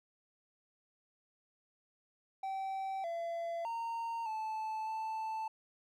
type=tone with pitch steps; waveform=triangle; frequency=772 / 676 / 921 / 874 / 881 Hz; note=G5 / E5 / A#5 / A5 / A5; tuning=-27 / +43 / -21 / -12 / +2 cents; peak=-34 dBFS; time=2.43-5.48 s; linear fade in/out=5 ms; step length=610 ms; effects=none